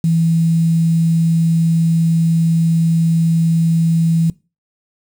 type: tone with quantisation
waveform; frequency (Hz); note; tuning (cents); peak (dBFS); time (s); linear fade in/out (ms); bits
sine; 164.81; E3; 0; -11; 0.04-4.3; 2; 6
effects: noise-tail reverb RT60 0.3 s tail -22 dB re dry